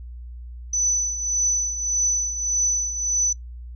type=tone with tremolo; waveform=sine; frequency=5990 Hz; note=F#8; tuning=20 cents sharp; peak=-16 dBFS; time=0.73-3.33 s; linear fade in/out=5 ms; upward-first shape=triangle; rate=1.7 Hz; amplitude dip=70%; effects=noise-tail reverb RT60 0.1 s tail -19 dB re dry + added 60 Hz sine -34 dBFS peak until 3.75 s